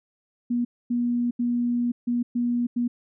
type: tone bursts at uneven times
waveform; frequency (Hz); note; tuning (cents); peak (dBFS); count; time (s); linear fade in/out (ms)
sine; 240.8; B3; -44; -21; 6; 0.5-0.65 / 0.9-1.31 / 1.39-1.92 / 2.07-2.23 / 2.35-2.67 / 2.76-2.88; 10
effects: none